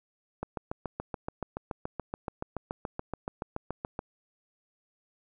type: click train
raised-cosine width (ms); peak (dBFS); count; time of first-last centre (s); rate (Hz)
1; -19; 26; 0.43-3.991; 7.02
effects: none